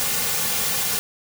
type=noise with comb filter; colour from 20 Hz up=white; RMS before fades=-23 dBFS; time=0-0.99 s; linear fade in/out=0 ms; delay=3.1 ms; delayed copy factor=-0.8; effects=none